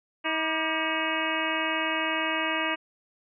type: harmonic tone with a mistuned harmonic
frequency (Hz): 319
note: D#4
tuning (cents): +43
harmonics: 1 / 2 / 3 / 4 / 5 / 6 / 7 / 8 / 9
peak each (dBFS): -34 / -34 / -34 / -34 / -34 / -34 / -34 / -34 / -34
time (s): 0.24-2.76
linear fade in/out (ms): 20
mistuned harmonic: 4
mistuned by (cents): -110
effects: none